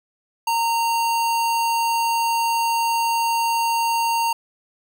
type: tone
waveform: square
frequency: 923 Hz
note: A#5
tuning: 17 cents flat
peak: -19 dBFS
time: 0.47-4.33 s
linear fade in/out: 5 ms
effects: none